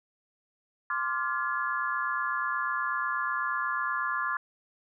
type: chord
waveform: sine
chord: D half-diminished seventh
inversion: third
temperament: equal with one note detuned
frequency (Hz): 1046.5 / 1174.7 / 1396.9 / 1700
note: C6 / D6 / F6 / Ab6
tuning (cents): 0 / 0 / 0 / +40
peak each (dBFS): -33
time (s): 0.9-4.37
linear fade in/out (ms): 2
effects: none